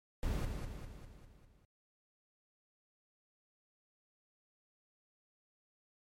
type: noise with echo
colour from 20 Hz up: brown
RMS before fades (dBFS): -35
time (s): 0.23-0.45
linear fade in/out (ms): 0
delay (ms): 200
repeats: 6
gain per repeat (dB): -5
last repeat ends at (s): 1.65
effects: MP3 64 kbps